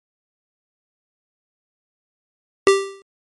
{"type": "tone with exponential decay", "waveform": "square", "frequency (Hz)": 392, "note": "G4", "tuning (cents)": 0, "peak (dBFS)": -7, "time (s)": [2.67, 3.02], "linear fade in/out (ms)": 1, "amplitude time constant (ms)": 75, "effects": ["MP3 48 kbps"]}